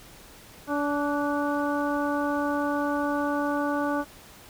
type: harmonic tone with a mistuned harmonic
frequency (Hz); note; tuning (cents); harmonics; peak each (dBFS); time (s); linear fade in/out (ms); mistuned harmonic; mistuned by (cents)
289; D4; -28; 1 / 2 / 3 / 4 / 5; -27 / -30 / -32 / -33 / -34; 0.67-4.05; 50; 5; +36
effects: pink hiss -49 dBFS RMS until 4.49 s